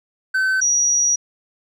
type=tone pair in turn; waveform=triangle / sine; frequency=1531 / 5780 Hz; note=G6 / F#8; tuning=-41 / -41 cents; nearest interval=octave + major seventh; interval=2300 cents; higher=second; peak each=-14 dBFS; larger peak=neither; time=0.34-0.61 / 0.61-1.16 s; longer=second; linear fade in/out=10 ms; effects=none